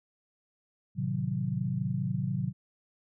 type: chord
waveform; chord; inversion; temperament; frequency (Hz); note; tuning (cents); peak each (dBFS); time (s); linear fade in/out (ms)
sine; A diminished seventh; none; equal with one note detuned; 110 / 130.81 / 154.94 / 185; A2 / C3 / Eb3 / Gb3; 0 / 0 / -7 / 0; -36 / -32 / -35 / -33; 0.95-2.53; 50
effects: none